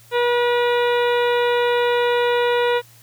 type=harmonic tone with a mistuned harmonic; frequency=482.8 Hz; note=B4; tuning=39 cents flat; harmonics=1 / 2 / 3 / 4 / 5 / 6 / 7 / 8; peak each=-17 / -23 / -27 / -29 / -31 / -33 / -34 / -35 dBFS; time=0.11-2.82 s; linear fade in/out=50 ms; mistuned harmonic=7; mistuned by=+47 cents; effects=added 116 Hz sine -50 dBFS peak until 3.02 s + white hiss -50 dBFS RMS until 3.02 s